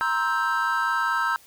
triangle chord, C dominant seventh, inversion third, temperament just, 941.9 / 1046.5 / 1308.1 / 1569.8 Hz, Bb5 / C6 / E6 / G6, +18 / 0 / -14 / +2 cents, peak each -26 / -29 / -24 / -24 dBFS, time 0.01-1.36 s, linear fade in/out 0 ms, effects white hiss -53 dBFS RMS until 1.46 s

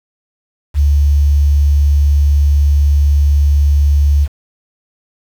sine tone with quantisation, 72 Hz, D2, 34 cents flat, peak -7 dBFS, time 0.74-4.28 s, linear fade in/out 50 ms, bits 6, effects none

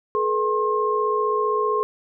sine tone cluster, 426.4 / 481.8 / 1068 Hz, G#4 / B4 / C6, +46 / -43 / +35 cents, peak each -22 / -28 / -22 dBFS, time 0.15-1.83 s, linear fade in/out 0 ms, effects none

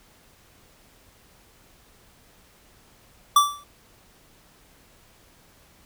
square tone with exponential decay, 1162 Hz, D6, 19 cents flat, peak -11 dBFS, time 3.36-3.64 s, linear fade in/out 5 ms, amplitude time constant 60 ms, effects pink hiss -56 dBFS RMS until 5.85 s

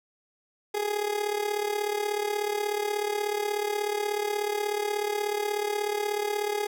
30% pulse tone with amplitude modulation, 415.3 Hz, G#4, in tune, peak -21 dBFS, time 0.74-6.67 s, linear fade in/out 10 ms, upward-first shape sine, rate 36.5 Hz, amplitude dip 70%, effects none

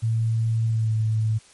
sine tone with pitch glide, 113 to 109.91 Hz, A2 to A2, +47 to -1 cents, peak -19 dBFS, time 0.02-1.39 s, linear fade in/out 20 ms, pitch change -48 cents, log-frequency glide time 0.67-0.93 s, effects white hiss -52 dBFS RMS until 1.53 s + MP3 48 kbps

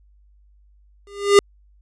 square tone with exponential growth, 403.6 Hz, G#4, 49 cents flat, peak -6 dBFS, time 1.07-1.39 s, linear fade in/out 1 ms, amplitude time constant 69 ms, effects added 50 Hz sine -51 dBFS peak until 1.81 s + resampled to 22050 Hz

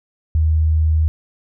sine tone, 78.7 Hz, D#2, 20 cents sharp, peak -12 dBFS, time 0.35-1.08 s, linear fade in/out 0 ms, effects none

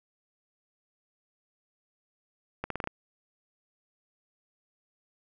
accelerating click train, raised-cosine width 0.5 ms, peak -17 dBFS, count 6, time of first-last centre 2.64-2.874 s, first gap 63 ms, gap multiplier 0.85, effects none

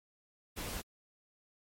pink noise, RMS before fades -40 dBFS, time 0.56-0.82 s, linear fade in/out 20 ms, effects MP3 64 kbps

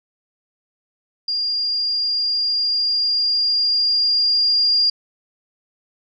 sine tone with level ramp, 4809 Hz, D8, 40 cents sharp, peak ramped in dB -19 to -13 dBFS, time 1.28-4.9 s, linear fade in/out 5 ms, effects none

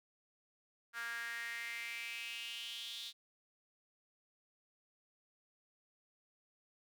sawtooth tone with high-pass filter sweep, 233.1 Hz, A#3, in tune, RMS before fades -44 dBFS, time 0.93-3.13 s, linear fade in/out 50 ms, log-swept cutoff 1500 to 3700 Hz, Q 6, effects none

